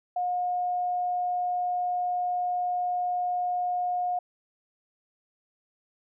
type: tone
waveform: sine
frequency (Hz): 718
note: F5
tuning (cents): +48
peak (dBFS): -25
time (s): 0.16-4.19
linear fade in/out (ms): 5
effects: none